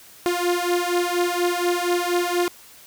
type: beating tone pair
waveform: sawtooth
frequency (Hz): 350 / 354.2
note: F4 / F4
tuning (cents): +4 / +24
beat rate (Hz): 4.2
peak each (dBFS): -19 / -19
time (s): 0.26-2.48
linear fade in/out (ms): 0
effects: white hiss -47 dBFS RMS until 2.86 s